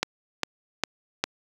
click train, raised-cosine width 0.2 ms, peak -5 dBFS, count 4, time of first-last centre 0.03-1.24 s, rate 2.48 Hz, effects high-pass 150 Hz 12 dB/octave + 7-bit

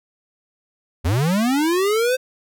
square linear sweep, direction up, 73.42 to 523.3 Hz, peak -17 dBFS, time 1.04-2.17 s, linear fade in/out 20 ms, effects none

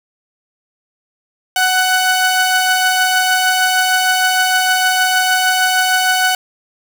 sawtooth tone pair together, 743 / 1492.5 Hz, F#5 / F#6, +7 / +15 cents, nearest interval octave, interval 1208 cents, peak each -11 dBFS, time 1.56-6.35 s, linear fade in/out 2 ms, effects none

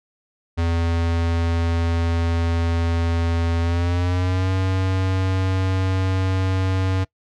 square tone with pitch glide, 84 to 94.29 Hz, E2 to F#2, +33 to +33 cents, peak -19 dBFS, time 0.57-7.05 s, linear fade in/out 20 ms, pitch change +200 cents, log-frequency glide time 3.61-4.51 s, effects noise-tail reverb RT60 0.1 s tail -22 dB re dry + low-pass 5000 Hz 12 dB/octave

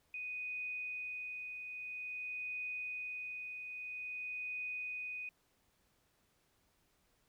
sine tone with tremolo, 2489 Hz, D#7, in tune, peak -38 dBFS, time 0.14-5.29 s, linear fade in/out 2 ms, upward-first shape triangle, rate 0.5 Hz, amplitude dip 45%, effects pink hiss -75 dBFS RMS until 7.28 s

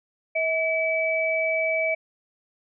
sine tone pair together, 643.7 / 2294 Hz, E5 / D7, -41 / -41 cents, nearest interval octave + minor seventh, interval 2200 cents, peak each -24 dBFS, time 0.35-1.95 s, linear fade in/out 10 ms, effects none

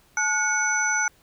sine tone cluster, 860 / 1449 / 2211 / 6020 Hz, A5 / F#6 / C#7 / F#8, -40 / -37 / -5 / +29 cents, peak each -29 / -23 / -30 / -26 dBFS, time 0.17-1.08 s, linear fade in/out 2 ms, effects pink hiss -59 dBFS RMS until 1.22 s

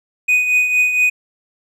triangle tone with tremolo, 2489 Hz, D#7, in tune, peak -8 dBFS, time 0.28-1.1 s, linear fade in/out 10 ms, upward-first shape triangle, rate 4.3 Hz, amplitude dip 60%, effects none

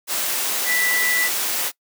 sine tone in noise, 1975 Hz, B6, in tune, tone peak -19 dBFS, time 0.65-1.3 s, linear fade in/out 50 ms, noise white, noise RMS -23 dBFS, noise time 0.07-1.72 s, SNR +1 dB, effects noise-tail reverb RT60 0.1 s tail -22 dB re dry + high-pass 300 Hz 12 dB/octave

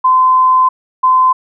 sine tone pair in turn, 1028 / 1028 Hz, C6 / C6, -31 / -31 cents, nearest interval unison, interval 0 cents, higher neither, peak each -6 dBFS, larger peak neither, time 0.04-0.69 / 1.03-1.33 s, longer first, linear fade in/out 10 ms, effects none

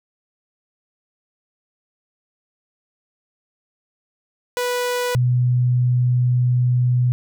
sawtooth / sine tone pair in turn, 491.8 / 124.02 Hz, B4 / B2, -7 / +8 cents, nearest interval 2 octaves, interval 2385 cents, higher first, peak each -16 / -14 dBFS, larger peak second, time 4.57-5.15 / 5.15-7.12 s, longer second, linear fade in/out 0 ms, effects none

